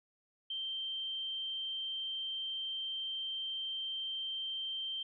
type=tone; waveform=sine; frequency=3137 Hz; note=G7; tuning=1 cent sharp; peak=-36 dBFS; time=0.5-5.03 s; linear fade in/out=5 ms; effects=none